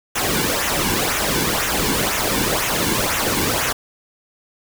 pink noise with flanger, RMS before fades -20 dBFS, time 0.15-3.73 s, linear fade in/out 10 ms, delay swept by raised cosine 0.21 to 1.61 ms, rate 2 Hz, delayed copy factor -0.65, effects none

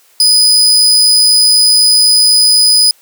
35% pulse tone, 4978 Hz, D#8, in tune, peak -4 dBFS, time 0.2-2.91 s, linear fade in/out 2 ms, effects white hiss -48 dBFS RMS until 3.01 s + high-pass 400 Hz 12 dB/octave

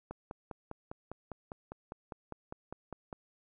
click train, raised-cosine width 1 ms, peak -27 dBFS, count 16, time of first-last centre 0.11-3.128 s, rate 4.97 Hz, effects none

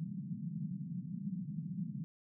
pink band-pass noise, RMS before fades -41 dBFS, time 0-2.04 s, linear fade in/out 0 ms, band 150 to 200 Hz, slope 48 dB/octave, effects none

